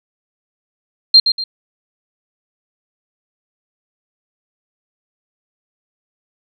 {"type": "tone with echo", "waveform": "sine", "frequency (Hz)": 4186, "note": "C8", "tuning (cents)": 0, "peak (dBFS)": -3, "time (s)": [1.14, 1.2], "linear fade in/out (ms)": 5, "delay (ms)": 120, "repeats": 2, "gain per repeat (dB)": -8, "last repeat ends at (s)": 1.44, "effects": []}